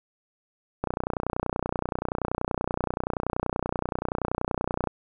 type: click train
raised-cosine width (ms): 1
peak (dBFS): -12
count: 124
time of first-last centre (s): 0.84-4.873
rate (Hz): 30.5
effects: none